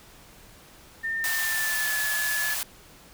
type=tone with pitch glide; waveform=sine; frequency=1810 to 1715.3 Hz; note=A6 to A6; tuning=+48 to -45 cents; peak=-26 dBFS; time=1.03-2.55 s; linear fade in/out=20 ms; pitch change=-93 cents; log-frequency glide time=1.25-1.96 s
type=high-pass noise; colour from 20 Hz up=white; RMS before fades=-30 dBFS; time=1.24-2.63 s; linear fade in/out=0 ms; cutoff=630 Hz; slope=48 dB/octave
effects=pink hiss -51 dBFS RMS until 3.13 s